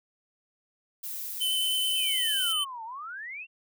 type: noise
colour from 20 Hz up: violet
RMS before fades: -36 dBFS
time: 1.03-2.53 s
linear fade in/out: 10 ms
type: tone with vibrato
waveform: square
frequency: 3046 Hz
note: F#7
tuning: 50 cents sharp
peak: -26 dBFS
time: 1.4-2.65 s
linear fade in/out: 20 ms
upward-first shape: triangle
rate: 9.2 Hz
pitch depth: 12 cents each way
type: exponential two-way sweep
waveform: sine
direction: down then up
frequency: 2794 to 870 to 2794 Hz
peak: -36 dBFS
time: 1.93-3.47 s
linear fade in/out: 50 ms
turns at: 2.84 s
effects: none